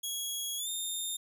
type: tone with pitch glide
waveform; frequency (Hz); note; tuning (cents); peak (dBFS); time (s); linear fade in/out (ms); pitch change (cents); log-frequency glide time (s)
15% pulse; 3322 to 3644; G#7 to A#7; 0 to -40; -27; 0.03-1.17; 10; +160; 0.57-0.69
effects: none